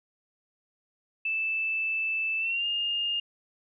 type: tone with pitch glide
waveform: sine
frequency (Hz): 2637 to 2826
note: E7 to F7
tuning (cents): 0 to +20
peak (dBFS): -26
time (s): 1.25-3.2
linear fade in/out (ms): 5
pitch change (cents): +120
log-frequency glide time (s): 2.39-2.66
effects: none